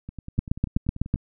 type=two click trains; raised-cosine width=5 ms; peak=-23 / -9 dBFS; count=12 / 7; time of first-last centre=0.09-1.158 / 0.39-1.141 s; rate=10.3 / 7.99 Hz; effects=none